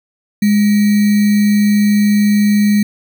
sine tone with sample-and-hold, 206.9 Hz, G#3, 6 cents flat, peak -8 dBFS, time 0.42-2.83 s, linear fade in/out 5 ms, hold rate 2100 Hz, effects none

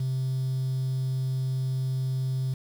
triangle tone, 130.81 Hz, C3, in tune, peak -22 dBFS, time 0-2.54 s, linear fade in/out 5 ms, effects tanh soft clip ceiling -21 dBFS + 8-bit

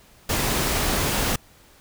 pink noise, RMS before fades -23 dBFS, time 0.29-1.36 s, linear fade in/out 5 ms, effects pink hiss -53 dBFS RMS until 1.8 s

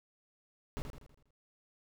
brown noise with echo, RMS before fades -37 dBFS, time 0.77-0.82 s, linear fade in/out 0 ms, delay 81 ms, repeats 6, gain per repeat -6 dB, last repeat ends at 1.306 s, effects none

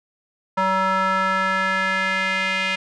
square tone with band-pass filter sweep, 189.6 Hz, F#3, 43 cents sharp, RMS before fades -21 dBFS, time 0.57-2.76 s, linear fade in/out 10 ms, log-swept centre 1100 to 2400 Hz, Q 2.7, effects resampled to 22050 Hz

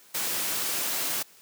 white noise, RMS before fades -29 dBFS, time 0.14-1.23 s, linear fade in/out 10 ms, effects white hiss -55 dBFS RMS until 1.41 s + high-pass 150 Hz 12 dB/octave

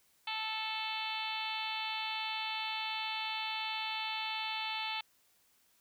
harmonic tone, 438.6 Hz, A4, 6 cents flat, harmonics 2 / 3 / 4 / 5 / 6 / 7 / 8 / 9 / 10, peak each -40 / -47 / -50 / -45 / -41 / -43 / -43 / -48 / -48 dBFS, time 0.27-5.01 s, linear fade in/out 5 ms, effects white hiss -70 dBFS RMS until 5.8 s

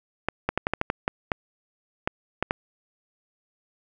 clicks, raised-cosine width 0.5 ms, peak -8 dBFS, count 12, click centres 0.286 / 0.49 / 0.576 / 0.669 / 0.736 / 0.814 / 0.901 / 1.079 / 1.318 / 2.075 / 2.426 / 2.509 s, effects none

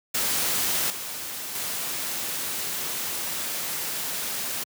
white noise with level steps, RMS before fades -25 / -34 / -30 dBFS, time 0.14-4.64 s, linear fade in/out 10 ms, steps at 0.9 / 1.55 s, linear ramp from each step 2 ms, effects high-pass 100 Hz 12 dB/octave

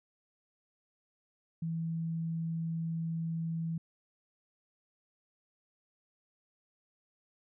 sine tone, 164.2 Hz, E3, 6 cents flat, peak -32 dBFS, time 1.62-3.78 s, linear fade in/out 5 ms, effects none

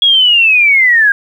sine linear sweep, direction down, 3350 to 1597 Hz, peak -5 dBFS, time 0.02-1.12 s, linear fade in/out 2 ms, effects 7-bit

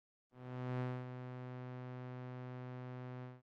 sawtooth tone with ADSR envelope, 126 Hz, B2, 35 cents sharp, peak -32 dBFS, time 0.31-3.42 s, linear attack 490 ms, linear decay 250 ms, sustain -9 dB, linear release 190 ms, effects low-pass 2000 Hz 12 dB/octave + Opus 24 kbps

